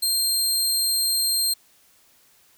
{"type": "tone", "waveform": "20% pulse", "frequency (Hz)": 4186, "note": "C8", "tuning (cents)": 0, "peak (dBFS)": -14, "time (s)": [0.02, 1.54], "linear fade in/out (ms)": 10, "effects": ["white hiss -58 dBFS RMS until 2.57 s"]}